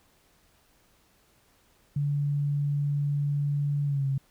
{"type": "tone with pitch glide", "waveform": "sine", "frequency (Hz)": [144, 136.15], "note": ["D3", "C#3"], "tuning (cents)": [-34, -31], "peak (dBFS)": -24, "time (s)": [1.96, 4.18], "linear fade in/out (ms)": 5, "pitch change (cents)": -97, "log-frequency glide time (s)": [3.85, 4.07], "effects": ["pink hiss -64 dBFS RMS until 4.3 s"]}